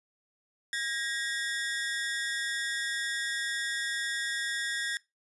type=ring-modulated tone; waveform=sawtooth; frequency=1760 Hz; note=A6; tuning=in tune; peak=-24 dBFS; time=0.73-4.97 s; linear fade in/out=0 ms; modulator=129 Hz; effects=noise-tail reverb RT60 0.2 s tail -20 dB re dry + resampled to 24000 Hz